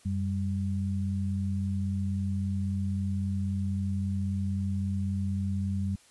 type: tone pair together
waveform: sine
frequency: 92.5 / 196.24 Hz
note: F#2 / G3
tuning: 0 / +2 cents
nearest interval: octave + minor second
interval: 1302 cents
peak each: -29 / -31 dBFS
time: 0.05-5.96 s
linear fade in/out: 10 ms
effects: white hiss -59 dBFS RMS until 6.1 s + resampled to 24000 Hz